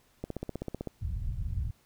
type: click train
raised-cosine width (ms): 2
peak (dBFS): -21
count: 11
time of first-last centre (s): 0.24-0.873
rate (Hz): 15.8
type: low-pass noise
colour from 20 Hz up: white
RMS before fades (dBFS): -33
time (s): 1.01-1.71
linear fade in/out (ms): 10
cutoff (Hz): 100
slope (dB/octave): 24
effects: pink hiss -66 dBFS RMS until 1.85 s